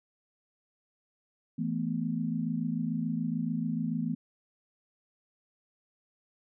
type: chord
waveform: sine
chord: E suspended fourth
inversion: none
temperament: equal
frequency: 164.81 / 220 / 246.9 Hz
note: E3 / A3 / B3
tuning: 0 / 0 / 0 cents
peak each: -33 dBFS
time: 1.58-4.15 s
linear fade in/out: 10 ms
effects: none